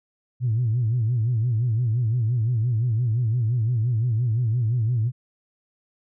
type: tone with vibrato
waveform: sine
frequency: 116.54 Hz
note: A#2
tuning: in tune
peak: -18 dBFS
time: 0.4-5.12 s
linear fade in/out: 50 ms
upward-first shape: sine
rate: 5.8 Hz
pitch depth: 140 cents each way
effects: tanh soft clip ceiling -15 dBFS